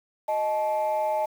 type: tone pair together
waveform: sine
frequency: 621.5 / 865 Hz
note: D#5 / A5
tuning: -2 / -30 cents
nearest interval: tritone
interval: 572 cents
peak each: -24 dBFS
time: 0.28-1.26 s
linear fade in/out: 10 ms
effects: tanh soft clip ceiling -19 dBFS + 8-bit